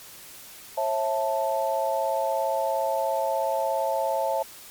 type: chord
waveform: sine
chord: A major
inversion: first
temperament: equal with one note detuned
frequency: 542.3 / 659.3 / 880 Hz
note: C#5 / E5 / A5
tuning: -38 / 0 / 0 cents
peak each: -27 dBFS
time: 0.77-4.43 s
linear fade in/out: 10 ms
effects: white hiss -45 dBFS RMS until 4.7 s + MP3 96 kbps

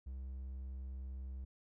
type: tone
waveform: triangle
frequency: 65.41 Hz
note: C2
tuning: in tune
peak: -40 dBFS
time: 0.06-1.45 s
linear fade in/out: 10 ms
effects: none

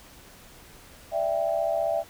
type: tone cluster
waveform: sine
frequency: 586 / 661 / 794 Hz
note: D5 / E5 / G5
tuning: -4 / +5 / +22 cents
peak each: -29 / -25 / -31 dBFS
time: 1.11-2.04 s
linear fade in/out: 50 ms
effects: pink hiss -50 dBFS RMS until 2.09 s

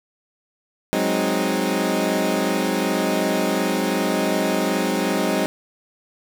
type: chord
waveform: 20% pulse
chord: Ab dominant seventh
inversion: third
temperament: equal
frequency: 185 / 207.7 / 261.6 / 311.1 Hz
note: Gb3 / Ab3 / C4 / Eb4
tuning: 0 / 0 / 0 / 0 cents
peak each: -20 dBFS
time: 0.93-5.46 s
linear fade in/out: 0 ms
effects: none

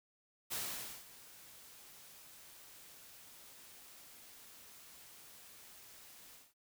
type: noise with ADSR envelope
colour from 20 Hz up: white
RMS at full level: -39 dBFS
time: 0.5-6.54 s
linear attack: 25 ms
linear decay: 510 ms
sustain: -18 dB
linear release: 200 ms
effects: none

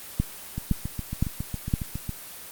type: two click trains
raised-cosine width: 5 ms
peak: -9 / -17 dBFS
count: 4 / 12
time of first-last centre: 0.2-1.738 / 0.58-2.093 s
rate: 1.95 / 7.27 Hz
effects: white hiss -41 dBFS RMS until 2.51 s + Opus 24 kbps

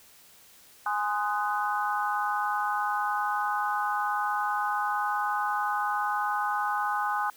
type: chord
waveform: sine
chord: Ab dominant seventh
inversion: none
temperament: just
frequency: 830.6 / 1038.3 / 1245.9 / 1495.1 Hz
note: Ab5 / C6 / Eb6 / Gb6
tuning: 0 / -14 / +2 / +18 cents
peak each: -29 / -33 / -31 / -33 dBFS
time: 0.86-7.3 s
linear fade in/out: 2 ms
effects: white hiss -55 dBFS RMS until 7.36 s

